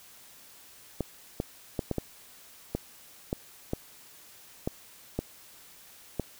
clicks, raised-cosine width 2 ms, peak -15 dBFS, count 11, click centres 1.007 / 1.401 / 1.792 / 1.913 / 1.983 / 2.75 / 3.329 / 3.734 / 4.675 / 5.19 / 6.197 s, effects white hiss -53 dBFS RMS until 6.39 s

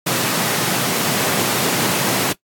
pink high-pass noise, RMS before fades -19 dBFS, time 0.06-2.33 s, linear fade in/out 10 ms, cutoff 120 Hz, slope 48 dB/octave, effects noise-tail reverb RT60 0.1 s tail -19 dB re dry + AAC 64 kbps

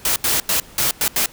white noise bursts at uneven times, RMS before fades -18 dBFS, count 6, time 0.05-0.16 / 0.24-0.4 / 0.49-0.6 / 0.78-0.91 / 1.01-1.08 / 1.16-1.26 s, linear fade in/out 2 ms, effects pink hiss -43 dBFS RMS until 1.32 s

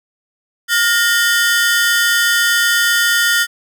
sawtooth ring-modulated tone, 1633 Hz, G#6, 30 cents flat, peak -5 dBFS, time 0.68-3.47 s, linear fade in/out 50 ms, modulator 214 Hz, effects none

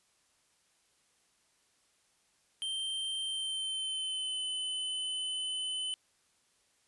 square tone with pitch glide, 3136 to 3029 Hz, G7 to F#7, 0 to +40 cents, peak -34 dBFS, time 2.62-5.94 s, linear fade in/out 0 ms, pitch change -60 cents, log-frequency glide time 3.23-4.44 s, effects white hiss -71 dBFS RMS until 6.87 s + resampled to 24000 Hz

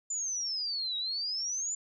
sine exponential two-way sweep, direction down then up, 7150 to 3800 to 7150 Hz, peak -31 dBFS, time 0.1-1.75 s, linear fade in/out 5 ms, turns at 0.97 s, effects none

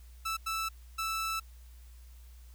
sawtooth tone bursts at uneven times, 1318.5 Hz, E6, in tune, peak -28 dBFS, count 3, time 0.25-0.37 / 0.46-0.69 / 0.98-1.4 s, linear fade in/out 10 ms, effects added 60 Hz sine -49 dBFS peak until 2.54 s + white hiss -64 dBFS RMS until 2.54 s

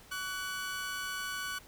sawtooth tone pair together, 1136.2 / 1488 Hz, C#6 / F#6, +42 / +9 cents, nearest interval perfect fourth, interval 467 cents, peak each -38 / -33 dBFS, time 0.11-1.59 s, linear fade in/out 10 ms, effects pink hiss -56 dBFS RMS until 1.67 s

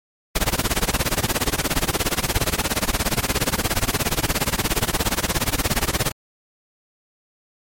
pink noise with tremolo, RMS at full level -18 dBFS, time 0.35-6.12 s, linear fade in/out 10 ms, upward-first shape sine, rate 17 Hz, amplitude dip 95%, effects MP3 64 kbps

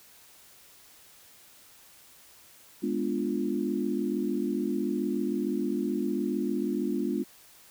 sine chord, G# diminished seventh, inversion none, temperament equal, 207.7 / 246.9 / 293.7 / 349.2 Hz, G#3 / B3 / D4 / F4, 0 / 0 / 0 / 0 cents, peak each -32 dBFS, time 2.82-7.24 s, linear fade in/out 20 ms, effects white hiss -55 dBFS RMS until 7.7 s

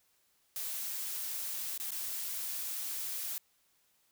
blue noise with dropouts, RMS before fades -38 dBFS, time 0.56-3.38 s, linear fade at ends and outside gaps 1 ms, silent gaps 1.777-1.799 / 1.907-1.917 s, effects white hiss -72 dBFS RMS until 4.11 s

